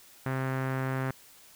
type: tone with low-pass filter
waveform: sawtooth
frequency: 131.9 Hz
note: C3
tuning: 14 cents sharp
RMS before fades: -31 dBFS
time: 0.26-1.11 s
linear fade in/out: 2 ms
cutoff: 1700 Hz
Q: 2.1
effects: white hiss -55 dBFS RMS until 1.55 s